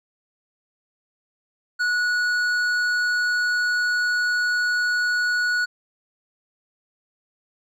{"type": "tone with hard clipping", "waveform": "sine", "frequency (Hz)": 1464, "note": "F#6", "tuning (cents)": -19, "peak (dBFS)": -21, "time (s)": [1.79, 5.66], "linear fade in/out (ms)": 20, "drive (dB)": 8, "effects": []}